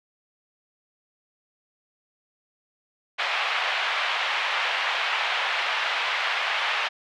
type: band-pass noise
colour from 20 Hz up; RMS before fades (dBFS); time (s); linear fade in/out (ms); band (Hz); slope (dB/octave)
white; -26; 3.18-6.89; 20; 670 to 3100; 24
effects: none